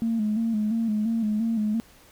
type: tone with vibrato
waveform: sine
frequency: 220 Hz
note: A3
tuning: in tune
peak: -21 dBFS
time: 0.02-1.8 s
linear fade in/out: 0 ms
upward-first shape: square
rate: 2.9 Hz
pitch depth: 62 cents each way
effects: tanh soft clip ceiling -17 dBFS + pink hiss -54 dBFS RMS until 2.11 s